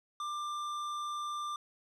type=tone with tanh clipping; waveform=sine; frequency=1188 Hz; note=D6; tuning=20 cents sharp; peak=-37 dBFS; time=0.2-1.56 s; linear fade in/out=2 ms; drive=13 dB; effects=none